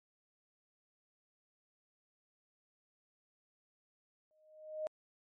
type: tone with exponential growth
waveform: sine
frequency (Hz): 620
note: D#5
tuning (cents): -6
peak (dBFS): -33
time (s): 4.31-4.87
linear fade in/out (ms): 0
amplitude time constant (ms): 120
effects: MP3 48 kbps